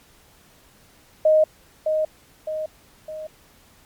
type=tone with echo; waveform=sine; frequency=622.3 Hz; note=D#5; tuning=in tune; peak=-12 dBFS; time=1.25-1.44 s; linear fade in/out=5 ms; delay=610 ms; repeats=3; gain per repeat=-6 dB; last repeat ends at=3.27 s; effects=pink hiss -54 dBFS RMS until 3.85 s + MP3 96 kbps